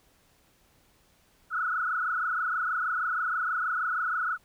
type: tone with frequency modulation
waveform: sine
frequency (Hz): 1380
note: F6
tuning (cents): -21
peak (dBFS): -26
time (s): 1.5-4.38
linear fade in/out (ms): 50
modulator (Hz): 26.3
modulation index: 4
effects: pink hiss -64 dBFS RMS until 4.44 s